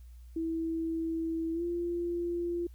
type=tone with pitch glide; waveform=sine; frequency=326.8 to 345.2 Hz; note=E4 to F4; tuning=-15 to -20 cents; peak=-30 dBFS; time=0.36-2.67 s; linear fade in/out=5 ms; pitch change=+95 cents; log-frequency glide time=1.53-1.63 s; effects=added 60 Hz sine -47 dBFS peak until 2.74 s + white hiss -70 dBFS RMS until 2.74 s